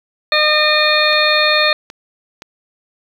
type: harmonic tone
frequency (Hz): 608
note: D#5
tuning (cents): -40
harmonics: 1 / 2 / 3 / 4 / 6 / 7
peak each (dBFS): -17 / -19 / -17 / -18 / -18 / -18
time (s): 0.32-1.73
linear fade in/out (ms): 2
type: clicks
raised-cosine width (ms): 0.2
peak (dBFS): -15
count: 3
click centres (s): 1.13 / 1.901 / 2.421
effects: 7-bit